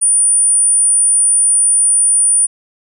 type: tone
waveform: sine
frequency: 9397 Hz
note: D9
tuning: in tune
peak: -8 dBFS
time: 0.01-2.47 s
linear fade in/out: 20 ms
effects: none